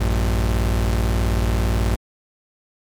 40% pulse tone pair together, 56.93 / 95.6 Hz, A#1 / G2, -40 / -43 cents, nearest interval major sixth, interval 897 cents, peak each -17 / -22 dBFS, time 0-1.96 s, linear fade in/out 10 ms, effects MP3 96 kbps

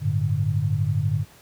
sine chord, G suspended second, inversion none, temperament just, 98 / 110.25 / 147 Hz, G2 / A2 / D3, 0 / +4 / +2 cents, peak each -24 dBFS, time 0-1.25 s, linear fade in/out 50 ms, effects pink hiss -51 dBFS RMS until 1.41 s + high-pass 60 Hz 12 dB/octave

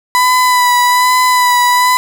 35% pulse tone with vibrato, 994 Hz, B5, 11 cents sharp, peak -6 dBFS, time 0.15-1.97 s, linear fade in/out 0 ms, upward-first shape sine, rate 1.2 Hz, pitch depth 23 cents each way, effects none

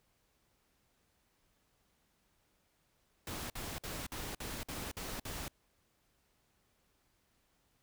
pink noise bursts, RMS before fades -42 dBFS, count 8, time 3.27-5.481 s, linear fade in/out 2 ms, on 230 ms, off 53 ms, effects pink hiss -75 dBFS RMS until 7.82 s

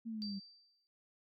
sine exponential sweep, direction down, 231.1 to 193.2 Hz, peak -39 dBFS, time 0.05-0.4 s, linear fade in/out 20 ms
sine tone with exponential decay, 4661 Hz, D8, 14 cents flat, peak -40 dBFS, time 0.22-0.87 s, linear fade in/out 0 ms, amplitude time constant 140 ms
effects none

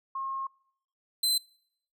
sine / sawtooth tone pair in turn, 1076 / 4062 Hz, C6 / B7, +48 / +48 cents, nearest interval octave + major seventh, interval 2300 cents, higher second, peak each -31 / -21 dBFS, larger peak second, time 0.15-0.47 / 1.23-1.38 s, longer first, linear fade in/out 5 ms, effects noise-tail reverb RT60 0.7 s tail -25 dB re dry

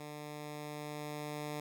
10% pulse tone with level ramp, 149.1 Hz, D3, 27 cents sharp, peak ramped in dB -36 to -30 dBFS, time 0-1.6 s, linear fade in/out 2 ms, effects none

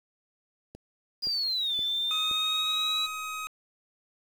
click train, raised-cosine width 2 ms, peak -31 dBFS, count 4, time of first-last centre 0.75-2.312 s, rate 1.92 Hz
sine linear two-way sweep, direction down then up, 4900 to 3500 to 3920 Hz, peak -26 dBFS, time 1.22-3.07 s, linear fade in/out 20 ms, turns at 1.75 s
25% pulse tone, 1262 Hz, D#6, 24 cents sharp, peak -29 dBFS, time 2.11-3.47 s, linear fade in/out 0 ms
effects low-pass 12000 Hz 12 dB/octave + 8-bit

